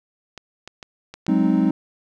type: clicks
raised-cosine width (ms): 0.2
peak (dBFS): -19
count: 5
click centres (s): 0.377 / 0.676 / 0.828 / 1.14 / 1.266
type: chord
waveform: triangle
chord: Ab dominant seventh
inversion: third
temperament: equal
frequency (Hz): 185 / 207.7 / 261.6 / 311.1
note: Gb3 / Ab3 / C4 / Eb4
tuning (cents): 0 / 0 / 0 / 0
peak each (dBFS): -19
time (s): 1.28-1.71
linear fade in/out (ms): 5
effects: none